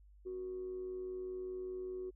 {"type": "tone with amplitude modulation", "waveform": "sine", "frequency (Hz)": 370, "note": "F#4", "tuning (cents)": 0, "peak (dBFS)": -37, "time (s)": [0.25, 2.11], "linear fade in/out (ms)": 20, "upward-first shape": "sine", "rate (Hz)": 105, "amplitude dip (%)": 40, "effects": ["tanh soft clip ceiling -34 dBFS", "added 50 Hz sine -58 dBFS peak until 2.15 s"]}